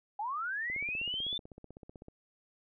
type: linear sweep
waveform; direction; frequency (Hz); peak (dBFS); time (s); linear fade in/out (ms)
sine; up; 795 to 3592; -33; 0.19-1.38; 5
type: click train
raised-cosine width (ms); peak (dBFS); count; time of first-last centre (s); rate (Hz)
2; -35; 23; 0.7-2.084; 15.9
effects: none